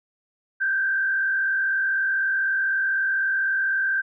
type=tone with frequency modulation; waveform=sine; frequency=1568 Hz; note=G6; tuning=in tune; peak=-20 dBFS; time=0.6-4.02 s; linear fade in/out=20 ms; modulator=44 Hz; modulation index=0.92; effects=none